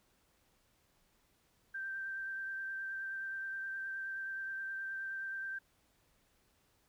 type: tone with vibrato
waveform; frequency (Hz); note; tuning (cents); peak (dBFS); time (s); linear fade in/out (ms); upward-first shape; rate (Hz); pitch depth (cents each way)
sine; 1568; G6; 0; -38; 1.74-5.59; 10; triangle; 9.5; 17
effects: pink hiss -73 dBFS RMS until 6.88 s